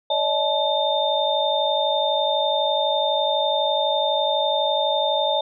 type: tone cluster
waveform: sine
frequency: 572 / 624 / 865 / 3619 Hz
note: D5 / D#5 / A5 / A7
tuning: -46 / +5 / -30 / +48 cents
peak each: -24 dBFS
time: 0.1-5.41 s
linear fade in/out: 5 ms
effects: none